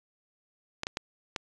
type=clicks; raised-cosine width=0.2 ms; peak=-14 dBFS; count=4; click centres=0.834 / 0.869 / 0.971 / 1.362 s; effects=resampled to 22050 Hz